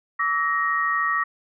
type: tone cluster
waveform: sine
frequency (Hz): 1146 / 1299 / 1878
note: D6 / E6 / A#6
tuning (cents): -43 / -26 / +12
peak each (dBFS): -24 / -27 / -23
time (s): 0.19-1.24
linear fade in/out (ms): 10
effects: none